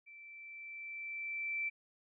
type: tone with level ramp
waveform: sine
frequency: 2333 Hz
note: D7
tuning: 12 cents flat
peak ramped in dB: -52 to -33 dBFS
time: 0.06-1.7 s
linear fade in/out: 20 ms
effects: none